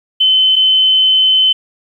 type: tone pair in turn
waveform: sine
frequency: 3055 / 3055 Hz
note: G7 / G7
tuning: -45 / -45 cents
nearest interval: unison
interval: 0 cents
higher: neither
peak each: -7 dBFS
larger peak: neither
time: 0.2-0.56 / 0.56-1.53 s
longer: second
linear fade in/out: 10 ms
effects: 8-bit